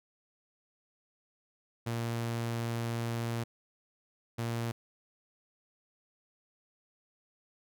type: tone bursts at uneven times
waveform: sawtooth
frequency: 116.54 Hz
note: A#2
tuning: in tune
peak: -28 dBFS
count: 2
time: 1.86-3.44 / 4.38-4.72 s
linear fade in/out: 10 ms
effects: none